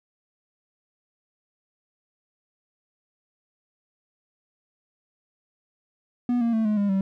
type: tone with pitch steps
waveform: triangle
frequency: 244 / 232.8 / 222.2 / 212 / 202.4 / 193.1 Hz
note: B3 / A#3 / A3 / G#3 / G#3 / G3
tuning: -21 / -2 / +17 / +36 / -44 / -26 cents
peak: -18 dBFS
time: 6.29-7.01 s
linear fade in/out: 2 ms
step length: 120 ms
effects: none